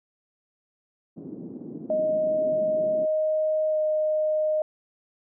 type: band-pass noise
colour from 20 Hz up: white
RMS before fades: -38 dBFS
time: 1.16-3.06 s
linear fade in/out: 20 ms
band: 180 to 320 Hz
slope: 24 dB/octave
type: tone with pitch glide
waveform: sine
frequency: 622.3 to 617.3 Hz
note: D#5 to D#5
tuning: 0 to -14 cents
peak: -21 dBFS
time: 1.9-4.62 s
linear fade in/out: 2 ms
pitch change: -14 cents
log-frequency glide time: 3.69-3.77 s
effects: none